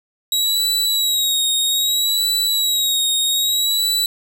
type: tone with vibrato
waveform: sawtooth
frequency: 3841 Hz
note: B7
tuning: 49 cents flat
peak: -13 dBFS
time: 0.32-4.06 s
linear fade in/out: 2 ms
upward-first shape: sine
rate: 0.62 Hz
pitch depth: 52 cents each way
effects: none